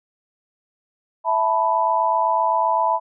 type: chord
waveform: sine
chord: E suspended fourth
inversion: none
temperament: equal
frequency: 659.3 / 880 / 987.8 Hz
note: E5 / A5 / B5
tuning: 0 / 0 / 0 cents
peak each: -23 / -21 / -19 dBFS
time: 1.24-3 s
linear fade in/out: 50 ms
effects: none